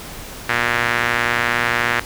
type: tone with band-pass filter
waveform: sawtooth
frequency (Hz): 120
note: B2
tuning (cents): -49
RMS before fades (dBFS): -19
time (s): 0.49-2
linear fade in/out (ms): 5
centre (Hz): 1800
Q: 2.2
effects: pink hiss -34 dBFS RMS until 2.05 s